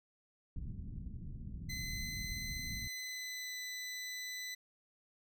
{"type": "low-pass noise", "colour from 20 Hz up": "pink", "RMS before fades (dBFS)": -44, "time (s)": [0.56, 2.88], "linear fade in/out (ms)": 2, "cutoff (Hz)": 210, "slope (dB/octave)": 24}
{"type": "tone with pitch glide", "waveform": "20% pulse", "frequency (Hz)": [2036, 2001], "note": ["C7", "B6"], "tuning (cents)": [-48, 22], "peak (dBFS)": -36, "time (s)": [1.69, 4.55], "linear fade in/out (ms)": 10, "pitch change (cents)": -30, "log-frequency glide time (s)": [2.65, 3.58]}
{"effects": []}